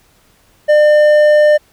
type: tone with hard clipping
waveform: sine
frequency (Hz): 600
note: D5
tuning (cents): +37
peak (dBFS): -7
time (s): 0.68-1.58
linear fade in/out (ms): 20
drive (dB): 6
effects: pink hiss -52 dBFS RMS until 1.72 s

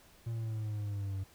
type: exponential sweep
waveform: triangle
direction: down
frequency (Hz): 116.54 to 95.3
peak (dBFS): -32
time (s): 0.26-1.24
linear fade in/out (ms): 10
effects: pink hiss -61 dBFS RMS until 1.34 s

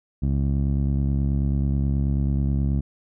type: tone with low-pass filter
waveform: 15% pulse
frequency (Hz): 69.3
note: C#2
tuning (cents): 0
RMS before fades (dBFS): -22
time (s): 0.22-2.81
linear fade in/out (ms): 10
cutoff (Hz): 210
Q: 0.66
effects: none

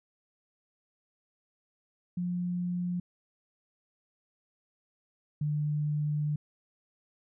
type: tone pair in turn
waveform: sine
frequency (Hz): 177.4 / 149.18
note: F3 / D3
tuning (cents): +27 / +27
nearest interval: minor third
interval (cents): 300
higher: first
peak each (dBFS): -29 / -27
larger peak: second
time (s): 2.17-3 / 5.41-6.36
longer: second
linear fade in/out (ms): 5
effects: none

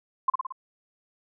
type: tone with echo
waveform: sine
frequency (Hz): 1049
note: C6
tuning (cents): +4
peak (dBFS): -17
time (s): 0.28-0.3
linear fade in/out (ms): 5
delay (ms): 56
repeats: 4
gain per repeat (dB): -4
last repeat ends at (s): 0.524
effects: none

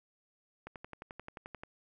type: click train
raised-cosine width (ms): 0.5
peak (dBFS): -29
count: 12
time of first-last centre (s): 0.67-1.635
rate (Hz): 11.4
effects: none

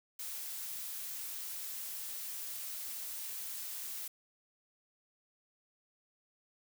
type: noise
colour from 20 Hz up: blue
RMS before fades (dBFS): -42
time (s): 0.19-4.08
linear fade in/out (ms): 5
effects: none

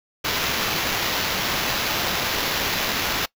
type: noise with sample-and-hold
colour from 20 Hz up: white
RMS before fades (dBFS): -24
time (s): 0.24-3.26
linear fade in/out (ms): 10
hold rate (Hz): 8820
effects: noise-tail reverb RT60 0.1 s tail -22 dB re dry

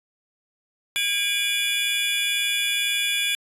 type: tone cluster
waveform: square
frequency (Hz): 1627 / 2289 / 2411 / 2911 / 3423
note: G#6 / D7 / D7 / F#7 / A7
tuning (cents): -36 / -45 / +45 / -29 / -48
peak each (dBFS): -34 / -32 / -27 / -33 / -25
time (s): 0.96-3.35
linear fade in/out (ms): 0
effects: resampled to 32000 Hz

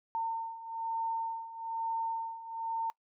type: beating tone pair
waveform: sine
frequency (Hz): 907 / 908.1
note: A#5 / A#5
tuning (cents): -48 / -46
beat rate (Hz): 1.1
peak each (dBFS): -38 / -34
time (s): 0.15-2.9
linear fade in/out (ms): 0
effects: noise-tail reverb RT60 0.1 s tail -23 dB re dry

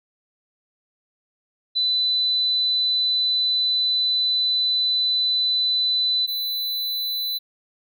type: tone pair in turn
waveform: sine / square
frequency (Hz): 4000 / 4000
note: B7 / B7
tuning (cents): +21 / +21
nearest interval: unison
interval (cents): 0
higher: neither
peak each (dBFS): -18 / -24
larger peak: first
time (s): 1.75-6.27 / 6.27-7.39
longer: first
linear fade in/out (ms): 20
effects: none

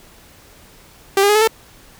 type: tone with pitch steps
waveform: sawtooth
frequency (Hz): 392 / 404.9 / 418.2 / 431.9 / 446.1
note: G4 / G#4 / G#4 / A4 / A4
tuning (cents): 0 / -44 / +12 / -32 / +24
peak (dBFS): -7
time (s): 1.17-1.475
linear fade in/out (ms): 2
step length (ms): 61
effects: pink hiss -46 dBFS RMS until 1.99 s

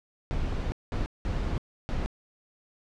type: noise bursts at uneven times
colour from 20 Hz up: brown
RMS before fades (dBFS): -29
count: 4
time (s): 0.31-0.72 / 0.92-1.06 / 1.25-1.58 / 1.89-2.06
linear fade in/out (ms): 0
effects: low-pass 5000 Hz 12 dB/octave

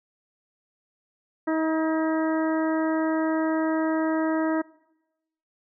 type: harmonic tone with a mistuned harmonic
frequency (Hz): 318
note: D#4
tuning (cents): +38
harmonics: 1 / 2 / 3 / 4 / 5 / 6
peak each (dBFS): -23 / -29 / -33 / -35 / -37 / -39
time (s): 1.47-4.62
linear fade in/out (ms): 10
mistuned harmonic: 5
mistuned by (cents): +17
effects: noise-tail reverb RT60 0.9 s tail -21 dB re dry

